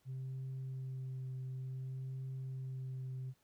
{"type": "tone with vibrato", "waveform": "sine", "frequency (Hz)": 130.81, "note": "C3", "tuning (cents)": 0, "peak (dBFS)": -38, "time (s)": [0.05, 3.34], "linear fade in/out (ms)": 50, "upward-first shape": "triangle", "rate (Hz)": 0.56, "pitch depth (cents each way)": 16, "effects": ["tanh soft clip ceiling -38 dBFS", "pink hiss -75 dBFS RMS until 3.43 s"]}